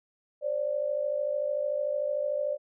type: tone pair together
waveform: sine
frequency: 533.9 / 587.3 Hz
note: C5 / D5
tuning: +35 / 0 cents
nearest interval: major second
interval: 165 cents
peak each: -32 / -28 dBFS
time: 0.41-2.58 s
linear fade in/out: 50 ms
effects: none